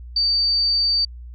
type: tone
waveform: sine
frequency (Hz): 4611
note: D8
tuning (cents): -33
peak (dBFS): -16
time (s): 0.16-1.05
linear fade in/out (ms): 5
effects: added 60 Hz sine -34 dBFS peak until 1.34 s